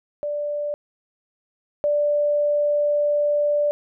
sine tone pair in turn, 587.3 / 587.3 Hz, D5 / D5, 0 / 0 cents, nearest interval unison, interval 0 cents, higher neither, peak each -23 / -17 dBFS, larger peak second, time 0.23-0.74 / 1.84-3.71 s, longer second, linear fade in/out 0 ms, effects none

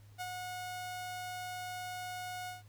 sawtooth tone with ADSR envelope, 728 Hz, F#5, 28 cents flat, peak -33 dBFS, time 0.18-2.63 s, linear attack 31 ms, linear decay 42 ms, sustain -3 dB, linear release 150 ms, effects added 103 Hz sine -54 dBFS peak until 2.68 s + pink hiss -67 dBFS RMS until 2.68 s

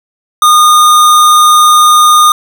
square tone, 1223 Hz, D#6, 30 cents flat, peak -3 dBFS, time 0.42-2.32 s, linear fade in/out 2 ms, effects none

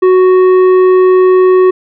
sine tone with tanh clipping, 370.3 Hz, F#4, 1 cent sharp, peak -5 dBFS, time 0.02-1.71 s, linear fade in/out 10 ms, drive 9 dB, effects none

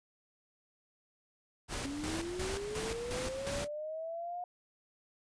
pink noise with tremolo, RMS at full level -38 dBFS, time 1.68-3.68 s, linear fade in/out 50 ms, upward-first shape square, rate 2.8 Hz, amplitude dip 60%
sine linear sweep, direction up, 272.3 to 720 Hz, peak -37 dBFS, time 1.85-4.44 s, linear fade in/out 2 ms
effects resampled to 22050 Hz

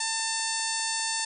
harmonic tone, 895 Hz, A5, 29 cents sharp, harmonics 1 / 2 / 3 / 4 / 5 / 6 / 7 / 8 / 9 / 10, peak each -35 / -35 / -39 / -39 / -34 / -38 / -37 / -36 / -38 / -36 dBFS, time 0-1.25 s, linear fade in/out 5 ms, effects none

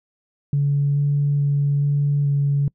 sine tone with pitch steps, 142.4 / 143.7 / 142.7 / 143.7 / 141.8 Hz, C#3 / D3 / D3 / D3 / C#3, +47 / -37 / -49 / -37 / +40 cents, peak -15 dBFS, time 0.53-2.68 s, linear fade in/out 2 ms, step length 430 ms, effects noise-tail reverb RT60 0.1 s tail -26 dB re dry + tanh soft clip ceiling -11 dBFS

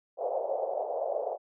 white band-pass noise, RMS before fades -32 dBFS, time 0.17-1.38 s, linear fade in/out 50 ms, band 480 to 720 Hz, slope 48 dB/octave, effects none

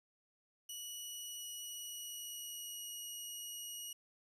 15% pulse tone with pitch glide, 2935 to 2898 Hz, F#7 to F#7, -15 to -37 cents, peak -37 dBFS, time 0.69-3.93 s, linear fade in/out 5 ms, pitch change -22 cents, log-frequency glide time 0.99-2.9 s, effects 12-bit

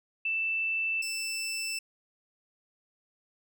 sine / 20% pulse tone pair in turn, 2654 / 2654 Hz, E7 / E7, +11 / +11 cents, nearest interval unison, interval 0 cents, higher neither, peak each -27 dBFS, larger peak neither, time 0.25-1.02 / 1.02-1.79 s, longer neither, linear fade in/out 5 ms, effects none

